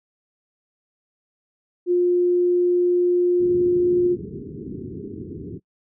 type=tone; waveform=sine; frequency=354.7 Hz; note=F4; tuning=27 cents sharp; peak=-15 dBFS; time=1.86-4.17 s; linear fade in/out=50 ms
type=low-pass noise; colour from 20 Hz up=white; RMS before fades=-33 dBFS; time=3.38-5.6 s; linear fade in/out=50 ms; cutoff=420 Hz; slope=96 dB/octave
effects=noise-tail reverb RT60 0.1 s tail -24 dB re dry + high-pass 80 Hz 12 dB/octave

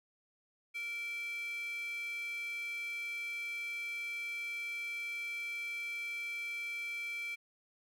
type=tone with high-pass filter; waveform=square; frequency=466.2 Hz; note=A#4; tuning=in tune; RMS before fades=-40 dBFS; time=0.74-7.36 s; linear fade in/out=20 ms; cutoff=2300 Hz; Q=9.2; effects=none

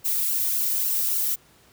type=noise with flanger; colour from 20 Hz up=violet; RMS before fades=-24 dBFS; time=0.04-1.36 s; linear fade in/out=20 ms; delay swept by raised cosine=0.69 to 1.69 ms; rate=3.6 Hz; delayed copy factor=+0.5; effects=pink hiss -56 dBFS RMS until 1.72 s + high-pass 60 Hz 12 dB/octave

